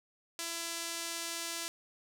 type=tone with band-pass filter; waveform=sawtooth; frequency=335.3 Hz; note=E4; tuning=30 cents sharp; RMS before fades=-39 dBFS; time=0.39-1.68 s; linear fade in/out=0 ms; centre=7300 Hz; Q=0.76; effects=none